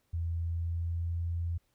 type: tone with pitch glide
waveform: sine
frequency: 83.7 to 84.92 Hz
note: E2 to F2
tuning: +27 to -48 cents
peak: -30 dBFS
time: 0.13-1.58 s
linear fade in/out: 10 ms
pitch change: +25 cents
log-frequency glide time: 0.26-1.22 s
effects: pink hiss -75 dBFS RMS until 1.74 s